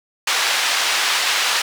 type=band-pass noise; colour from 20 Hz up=white; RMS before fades=-19 dBFS; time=0.27-1.62 s; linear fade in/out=5 ms; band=820 to 4300 Hz; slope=12 dB/octave; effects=none